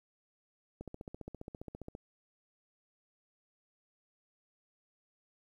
click train, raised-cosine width 2 ms, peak -30 dBFS, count 18, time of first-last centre 0.81-1.951 s, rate 14.9 Hz, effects 11-bit

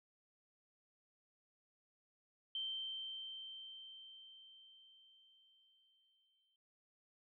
sine tone with exponential decay, 3121 Hz, G7, 8 cents flat, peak -38 dBFS, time 2.55-6.56 s, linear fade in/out 2 ms, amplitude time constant 870 ms, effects noise-tail reverb RT60 0.1 s tail -24 dB re dry

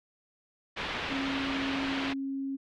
white low-pass noise, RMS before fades -35 dBFS, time 0.76-2.14 s, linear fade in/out 20 ms, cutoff 3300 Hz, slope 24 dB/octave
sine tone, 271.9 Hz, C#4, 33 cents flat, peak -31 dBFS, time 1.1-2.57 s, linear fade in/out 20 ms
effects none

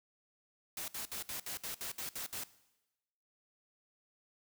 white noise bursts, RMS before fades -41 dBFS, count 10, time 0.77-2.437 s, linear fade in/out 2 ms, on 110 ms, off 63 ms, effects noise-tail reverb RT60 1.0 s tail -18 dB re dry

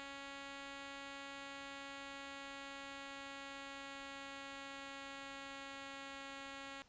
5% pulse tone with pitch glide, 277.2 to 274.5 Hz, C#4 to C#4, 0 to -17 cents, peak -36 dBFS, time 0-6.82 s, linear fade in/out 0 ms, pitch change -17 cents, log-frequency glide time 1.22-6.25 s, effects pink hiss -68 dBFS RMS until 6.88 s + resampled to 16000 Hz

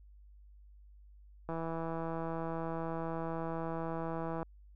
click train, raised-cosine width 1 ms, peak -25 dBFS, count 483, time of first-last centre 1.49-4.429 s, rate 164 Hz, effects added 50 Hz sine -54 dBFS peak until 4.75 s

